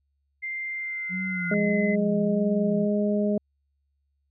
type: tone with pitch glide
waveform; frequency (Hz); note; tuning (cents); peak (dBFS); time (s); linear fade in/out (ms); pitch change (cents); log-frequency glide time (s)
sine; 2093 to 2037; C7 to C7; 0 to -47; -29; 0.42-1.96; 20; -47; 0.81-1.8
type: tone with exponential growth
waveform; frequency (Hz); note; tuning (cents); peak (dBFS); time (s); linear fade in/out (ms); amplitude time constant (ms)
sine; 1436; F6; +48; -29; 0.66-1.54; 1; 190
type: tone with vibrato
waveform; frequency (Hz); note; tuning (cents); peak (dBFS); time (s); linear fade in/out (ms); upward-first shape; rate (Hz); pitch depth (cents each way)
sine; 179.7; F3; +50; -29; 1.09-2.88; 50; sine; 1.6; 80
type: harmonic tone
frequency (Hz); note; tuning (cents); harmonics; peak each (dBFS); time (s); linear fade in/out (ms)
207; G#3; -5; 1 / 2 / 3; -23 / -28 / -28; 1.51-3.38; 5
effects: added 70 Hz sine -70 dBFS peak until 4.3 s